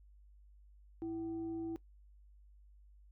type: tone with frequency modulation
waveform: sine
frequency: 329.6 Hz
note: E4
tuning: in tune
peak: -37 dBFS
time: 1.02-1.76 s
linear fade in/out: 0 ms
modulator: 435 Hz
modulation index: 0.25
effects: noise-tail reverb RT60 0.1 s tail -18 dB re dry + added 50 Hz sine -58 dBFS peak until 3.11 s